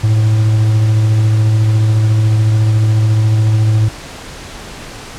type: tone with tremolo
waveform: triangle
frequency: 108.9 Hz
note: A2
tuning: 17 cents flat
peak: -5 dBFS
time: 0.03-3.89 s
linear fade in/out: 10 ms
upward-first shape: triangle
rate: 14 Hz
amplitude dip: 25%
effects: pink hiss -30 dBFS RMS until 5.18 s + low-pass 8000 Hz 12 dB/octave